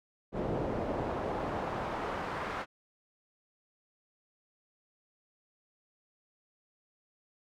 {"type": "noise with band-pass filter sweep", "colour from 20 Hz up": "brown", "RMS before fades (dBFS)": -35, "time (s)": [0.32, 2.66], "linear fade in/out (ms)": 50, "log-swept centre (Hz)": [460, 1400], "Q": 1.1, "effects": []}